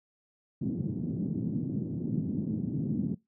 pink band-pass noise, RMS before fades -32 dBFS, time 0.61-3.15 s, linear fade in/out 10 ms, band 140 to 260 Hz, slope 24 dB/octave, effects noise-tail reverb RT60 0.2 s tail -23 dB re dry

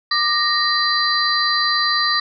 sine tone cluster, 1187 / 1863 / 4057 / 4677 Hz, D6 / A#6 / B7 / D8, +18 / -2 / +46 / -8 cents, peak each -21 dBFS, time 0.11-2.2 s, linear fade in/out 5 ms, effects none

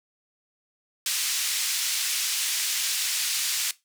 white band-pass noise, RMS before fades -27 dBFS, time 1.06-3.71 s, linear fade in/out 2 ms, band 2400 to 8400 Hz, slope 12 dB/octave, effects noise-tail reverb RT60 0.2 s tail -18 dB re dry

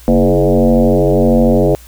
sine tone with frequency modulation, 138.59 Hz, C#3, in tune, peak -7 dBFS, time 0.08-1.75 s, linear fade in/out 0 ms, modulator 92.9 Hz, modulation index 5.3, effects added 60 Hz sine -37 dBFS peak until 1.87 s + white hiss -42 dBFS RMS until 1.87 s

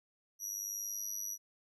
35% pulse tone with amplitude modulation, 5800 Hz, F#8, 35 cents flat, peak -32 dBFS, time 0.39-1.38 s, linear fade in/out 50 ms, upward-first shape sine, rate 101 Hz, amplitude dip 75%, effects none

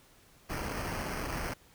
pink noise with sample-and-hold, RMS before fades -36 dBFS, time 0.49-1.54 s, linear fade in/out 10 ms, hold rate 3675 Hz, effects pink hiss -61 dBFS RMS until 1.74 s

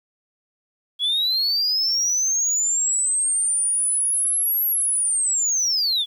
sine linear two-way sweep, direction up then down, 3322 to 11730 to 3322 Hz, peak -16 dBFS, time 0.99-6.06 s, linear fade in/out 50 ms, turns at 4.66 s, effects tanh soft clip ceiling -17 dBFS + 9-bit

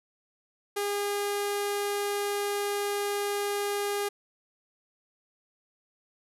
sawtooth tone with low-pass filter, 406.9 Hz, G#4, 35 cents flat, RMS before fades -30 dBFS, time 0.76-4.09 s, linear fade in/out 10 ms, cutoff 12000 Hz, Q 2, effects none

